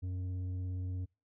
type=tone with tanh clipping; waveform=sine; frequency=91.7 Hz; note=F#2; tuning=15 cents flat; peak=-36 dBFS; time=0.02-1.06 s; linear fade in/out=20 ms; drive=7 dB; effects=noise-tail reverb RT60 0.3 s tail -26 dB re dry